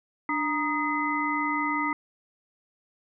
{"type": "tone cluster", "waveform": "sine", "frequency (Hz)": [296, 938, 1242, 2031], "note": ["D4", "A#5", "D#6", "B6"], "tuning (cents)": [14, 11, -3, 48], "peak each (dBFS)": -30, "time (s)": [0.29, 1.93], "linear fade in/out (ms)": 2, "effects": []}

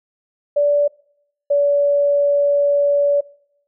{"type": "tone pair in turn", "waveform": "sine", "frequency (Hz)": [580, 572.7], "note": ["D5", "D5"], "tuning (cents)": [-22, -44], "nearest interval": "unison", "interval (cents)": 22, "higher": "first", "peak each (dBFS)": -12, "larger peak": "neither", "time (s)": [[0.56, 0.88], [1.5, 3.21]], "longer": "second", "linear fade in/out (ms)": 10, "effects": ["noise-tail reverb RT60 0.7 s tail -23 dB re dry"]}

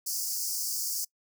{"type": "high-pass noise", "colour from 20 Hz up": "pink", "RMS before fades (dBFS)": -32, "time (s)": [0.06, 1.05], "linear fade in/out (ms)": 10, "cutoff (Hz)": 4700, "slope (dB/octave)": 96, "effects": ["noise-tail reverb RT60 0.1 s tail -24 dB re dry"]}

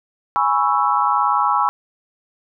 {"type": "chord", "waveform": "sine", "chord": "C# minor seventh", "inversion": "second", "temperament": "equal", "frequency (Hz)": [830.6, 987.8, 1108.7, 1318.5], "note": ["G#5", "B5", "C#6", "E6"], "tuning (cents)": [0, 0, 0, 0], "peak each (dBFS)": -20, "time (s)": [0.36, 1.69], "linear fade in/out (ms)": 0, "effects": []}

